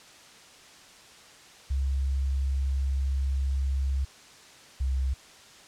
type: tone pair in turn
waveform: sine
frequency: 67.7 / 66 Hz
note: C#2 / C2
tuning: -40 / +16 cents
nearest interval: unison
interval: 44 cents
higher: first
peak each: -24 dBFS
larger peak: neither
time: 1.7-4.05 / 4.8-5.14 s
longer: first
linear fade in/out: 10 ms
effects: white hiss -51 dBFS RMS until 5.67 s + low-pass 7000 Hz 12 dB/octave